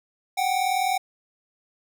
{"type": "tone pair together", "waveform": "square", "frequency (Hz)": [740, 779.9], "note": ["F#5", "G5"], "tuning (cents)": [0, -9], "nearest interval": "minor second", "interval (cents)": 91, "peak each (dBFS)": -25, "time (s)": [0.37, 0.98], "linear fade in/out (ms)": 10, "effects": []}